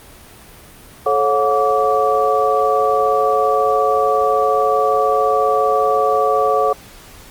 sine tone cluster, 433.5 / 548 / 722 / 1155 Hz, A4 / C#5 / F#5 / D6, -26 / -20 / -43 / -29 cents, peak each -18 dBFS, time 1.06-6.73 s, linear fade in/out 5 ms, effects pink hiss -41 dBFS RMS until 7.3 s + Opus 32 kbps

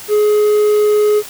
triangle tone, 420.6 Hz, G#4, 22 cents sharp, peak -7 dBFS, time 0.08-1.23 s, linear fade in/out 50 ms, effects white hiss -32 dBFS RMS until 1.29 s

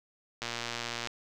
click train, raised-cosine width 0.2 ms, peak -17 dBFS, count 78, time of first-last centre 0.42-1.073 s, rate 118 Hz, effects none

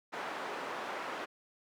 white band-pass noise, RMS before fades -40 dBFS, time 0.12-1.26 s, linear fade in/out 20 ms, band 370 to 1300 Hz, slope 12 dB/octave, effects none

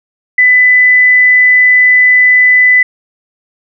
sine tone, 1999 Hz, B6, 20 cents sharp, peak -3 dBFS, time 0.38-2.83 s, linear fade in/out 5 ms, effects none

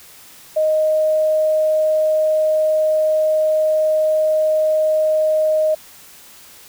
sine tone, 622 Hz, D#5, 1 cent flat, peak -13 dBFS, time 0.56-5.75 s, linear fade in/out 10 ms, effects white hiss -43 dBFS RMS until 6.68 s

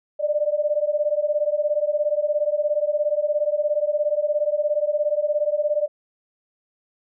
sine beating tone pair, 587.3 / 604.3 Hz, D5 / D5, 0 / +49 cents, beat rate 17 Hz, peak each -22 / -22 dBFS, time 0.19-5.88 s, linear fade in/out 20 ms, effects none

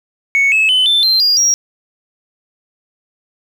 sine tone with pitch steps, 2217 / 2591 / 3029 / 3540 / 4137 / 4835 / 5651 Hz, C#7 / E7 / F#7 / A7 / C8 / D8 / F8, 0 / -30 / +40 / +10 / -20 / +50 / +20 cents, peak -7 dBFS, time 0.35-1.54 s, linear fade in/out 0 ms, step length 170 ms, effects tanh soft clip ceiling -7 dBFS + 7-bit

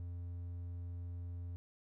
triangle tone, 87.31 Hz, F2, in tune, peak -39 dBFS, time 0-1.56 s, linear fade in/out 0 ms, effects none

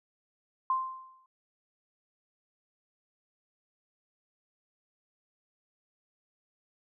sine tone with exponential decay, 1045 Hz, C6, 2 cents flat, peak -23 dBFS, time 0.7-1.26 s, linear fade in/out 2 ms, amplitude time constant 120 ms, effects none

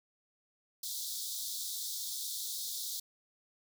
pink high-pass noise, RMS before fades -39 dBFS, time 0.83-3 s, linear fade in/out 5 ms, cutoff 3500 Hz, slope 96 dB/octave, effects none

